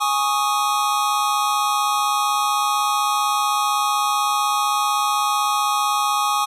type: chord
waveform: square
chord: Ab suspended fourth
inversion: none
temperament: equal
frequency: 830.6 / 1108.7 / 1244.5 Hz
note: Ab5 / Db6 / Eb6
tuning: 0 / 0 / 0 cents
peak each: -23 dBFS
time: 0-6.46 s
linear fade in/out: 20 ms
effects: resampled to 32000 Hz